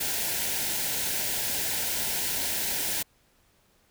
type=band-stop noise; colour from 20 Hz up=white; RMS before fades=-29 dBFS; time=0-3.03 s; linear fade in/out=10 ms; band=1000 to 1400 Hz; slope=96 dB/octave; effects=pink hiss -65 dBFS RMS until 3.9 s